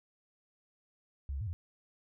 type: tone with pitch steps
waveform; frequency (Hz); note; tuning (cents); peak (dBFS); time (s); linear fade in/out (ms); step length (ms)
sine; 69.3 / 68.3 / 107.3 / 86.8; C#2 / C#2 / A2 / F2; 0 / -25 / -43 / -10; -34; 1.29-1.53; 0; 60
effects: none